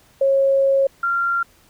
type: tone pair in turn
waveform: sine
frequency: 545 / 1382.1 Hz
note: C#5 / F6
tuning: -29 / -18 cents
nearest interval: octave + major third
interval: 1611 cents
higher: second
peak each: -13 / -17 dBFS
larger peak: first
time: 0.21-0.87 / 1.03-1.43 s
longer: first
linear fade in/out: 5 ms
effects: pink hiss -54 dBFS RMS until 1.69 s